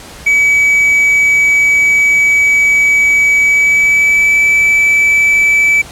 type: tone with pitch glide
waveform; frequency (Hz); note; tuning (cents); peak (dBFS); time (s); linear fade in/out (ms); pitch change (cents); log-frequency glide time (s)
triangle; 2280 to 2306; C#7 to D7; +48 to -32; -5; 0.26-5.82; 10; +20; 3.4-4.43
effects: pink hiss -32 dBFS RMS until 5.91 s + low-pass 11000 Hz 12 dB/octave